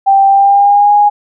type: tone with pitch glide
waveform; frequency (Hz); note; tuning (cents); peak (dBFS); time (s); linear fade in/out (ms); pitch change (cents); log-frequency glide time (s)
sine; 785 to 825.5; G5 to G#5; +2 to -11; -4; 0.06-1.1; 20; +87; 0.28-0.93
effects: none